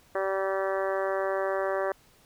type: harmonic tone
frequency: 193 Hz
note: G3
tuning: 27 cents flat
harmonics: 2 / 3 / 4 / 5 / 6 / 7 / 8 / 9 / 10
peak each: -31 / -29 / -36 / -39 / -36 / -42 / -40 / -40 / -45 dBFS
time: 0.15-1.92 s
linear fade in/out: 2 ms
effects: pink hiss -60 dBFS RMS until 2.25 s